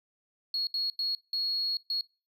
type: tone bursts at uneven times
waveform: triangle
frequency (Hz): 4320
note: C#8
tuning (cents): -45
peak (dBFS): -25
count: 5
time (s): 0.54-0.67 / 0.74-0.9 / 0.99-1.15 / 1.33-1.77 / 1.9-2.01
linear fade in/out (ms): 2
effects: noise-tail reverb RT60 0.3 s tail -26 dB re dry + tanh soft clip ceiling -25 dBFS